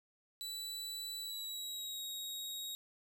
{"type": "tone with pitch glide", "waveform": "sawtooth", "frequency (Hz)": [3960, 3783], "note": ["B7", "A#7"], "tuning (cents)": [4, 25], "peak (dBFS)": -38, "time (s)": [0.41, 2.75], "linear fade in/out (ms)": 0, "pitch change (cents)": -79, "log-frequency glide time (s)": [1.19, 2.02], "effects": []}